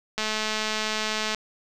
click train, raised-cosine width 0.2 ms, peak -10 dBFS, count 253, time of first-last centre 0.18-1.347 s, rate 216 Hz, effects none

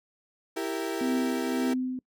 35% pulse chord, E diminished, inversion none, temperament equal with one note detuned, 329.6 / 392 / 463.7 Hz, E4 / G4 / Bb4, 0 / 0 / -9 cents, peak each -31 / -32 / -34 dBFS, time 0.56-1.74 s, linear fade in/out 10 ms
sine tone with tremolo, 255.7 Hz, C4, 40 cents flat, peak -24 dBFS, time 1.01-1.99 s, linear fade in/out 2 ms, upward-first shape triangle, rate 1.8 Hz, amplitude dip 60%
effects noise-tail reverb RT60 0.1 s tail -24 dB re dry

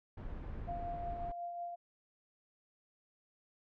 brown noise, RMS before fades -43 dBFS, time 0.17-1.32 s, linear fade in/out 5 ms
sine tone with tremolo, 695 Hz, F5, 9 cents flat, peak -37 dBFS, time 0.67-1.76 s, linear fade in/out 20 ms, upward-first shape triangle, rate 5.5 Hz, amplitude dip 40%
effects low-pass 2000 Hz 12 dB/octave + MP3 96 kbps

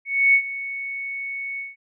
sine tone with ADSR envelope, 2217 Hz, C#7, in tune, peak -11 dBFS, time 0.05-1.76 s, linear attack 290 ms, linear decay 76 ms, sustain -16 dB, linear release 170 ms, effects none

